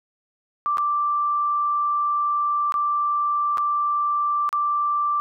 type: tone with dropouts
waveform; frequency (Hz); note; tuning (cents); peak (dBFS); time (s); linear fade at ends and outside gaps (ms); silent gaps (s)
sine; 1174.7; D6; 0; -19; 0.66-5.2; 0; 0.772-0.782 / 2.722-2.741 / 3.573-3.581 / 4.491-4.528
effects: none